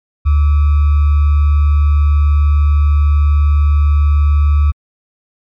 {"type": "tone with sample-and-hold", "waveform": "sine", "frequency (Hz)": 73.42, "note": "D2", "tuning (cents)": 0, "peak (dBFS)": -7, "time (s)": [0.25, 4.72], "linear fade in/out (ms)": 20, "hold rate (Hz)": 1225, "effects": ["low-pass 2000 Hz 12 dB/octave", "MP3 96 kbps"]}